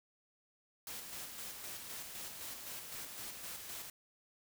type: noise with tremolo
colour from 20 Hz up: white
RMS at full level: -45 dBFS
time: 0.87-3.9 s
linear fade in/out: 2 ms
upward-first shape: square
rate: 3.9 Hz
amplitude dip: 35%
effects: none